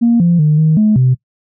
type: tone with pitch steps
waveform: sine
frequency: 234.7 / 172 / 151.8 / 157 / 213.8 / 128.2 Hz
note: A#3 / F3 / D#3 / D#3 / A3 / C3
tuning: +12 / -26 / -42 / +16 / -49 / -35 cents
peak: -6 dBFS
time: 0.01-1.15 s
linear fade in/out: 20 ms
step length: 190 ms
effects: noise-tail reverb RT60 0.1 s tail -21 dB re dry + tanh soft clip ceiling -3 dBFS